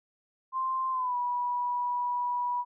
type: tone with pitch glide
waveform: sine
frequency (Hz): 1046.5 to 976.4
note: C6 to B5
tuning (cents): 0 to -20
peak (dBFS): -27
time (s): 0.52-2.65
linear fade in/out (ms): 50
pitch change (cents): -120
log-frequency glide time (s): 0.91-1.16
effects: none